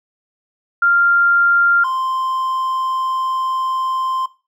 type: tone pair in turn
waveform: sine / triangle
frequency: 1393 / 1044.2 Hz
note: F6 / C6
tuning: -5 / -4 cents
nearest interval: perfect fourth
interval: 499 cents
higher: first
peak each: -10 / -16 dBFS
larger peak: first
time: 0.82-1.84 / 1.84-4.26 s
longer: second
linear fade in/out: 5 ms
effects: noise-tail reverb RT60 0.3 s tail -17 dB re dry